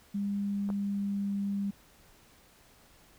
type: tone with pitch glide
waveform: sine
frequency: 201.3 to 199.79 Hz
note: G3 to G3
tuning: +46 to +33 cents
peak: -29 dBFS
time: 0.14-1.71 s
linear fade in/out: 10 ms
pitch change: -13 cents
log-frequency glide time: 0.48-1.4 s
type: clicks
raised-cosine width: 1 ms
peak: -32 / -26 dBFS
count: 2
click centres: 0.69 / 0.702 s
effects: pink hiss -60 dBFS RMS until 3.18 s